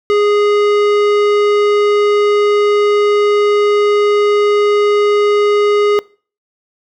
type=tone with tanh clipping; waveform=sine; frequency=413.7 Hz; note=G#4; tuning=7 cents flat; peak=-11 dBFS; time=0.1-5.99 s; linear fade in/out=0 ms; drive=17 dB; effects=noise-tail reverb RT60 0.4 s tail -23 dB re dry